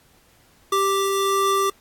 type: tone pair together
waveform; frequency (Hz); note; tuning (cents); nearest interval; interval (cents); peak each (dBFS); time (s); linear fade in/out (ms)
square; 392 / 1174.7; G4 / D6; 0 / 0; octave + perfect fifth; 1900; -22; 0.72-1.7; 5
effects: pink hiss -57 dBFS RMS until 1.8 s + AAC 64 kbps